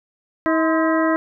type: harmonic tone with a mistuned harmonic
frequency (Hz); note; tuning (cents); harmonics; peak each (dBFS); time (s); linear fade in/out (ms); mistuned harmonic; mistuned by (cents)
320.6; E4; -48; 1 / 2 / 3 / 4 / 5 / 6; -18 / -21 / -25 / -26 / -28 / -28; 0.46-1.16; 0; 3; +120
effects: none